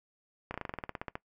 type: slowing click train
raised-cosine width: 0.5 ms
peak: -21 dBFS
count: 14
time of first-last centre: 0.51-1.155 s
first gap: 32 ms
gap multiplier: 1.07
effects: noise-tail reverb RT60 0.1 s tail -20 dB re dry